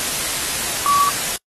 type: tone in noise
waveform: sine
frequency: 1141 Hz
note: C#6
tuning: 50 cents sharp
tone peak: -13 dBFS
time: 0.86-1.09 s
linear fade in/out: 0 ms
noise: white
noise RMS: -22 dBFS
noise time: 0-1.36 s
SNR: +6 dB
effects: noise-tail reverb RT60 0.1 s tail -25 dB re dry + AAC 32 kbps